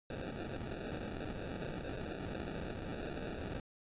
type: noise with sample-and-hold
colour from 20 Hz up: blue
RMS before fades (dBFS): -42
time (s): 0.1-3.6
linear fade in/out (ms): 2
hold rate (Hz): 1050
effects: resampled to 8000 Hz